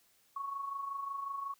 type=tone with amplitude modulation; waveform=sine; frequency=1108.7 Hz; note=C#6; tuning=in tune; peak=-34 dBFS; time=0.36-1.54 s; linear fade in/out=5 ms; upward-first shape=sine; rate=25.5 Hz; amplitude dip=55%; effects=white hiss -69 dBFS RMS until 1.59 s